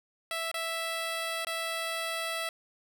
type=tone with dropouts; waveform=10% pulse; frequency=659.3 Hz; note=E5; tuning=in tune; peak=-23 dBFS; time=0.31-2.49 s; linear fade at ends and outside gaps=1 ms; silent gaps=0.515-0.542 / 1.448-1.469 s; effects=none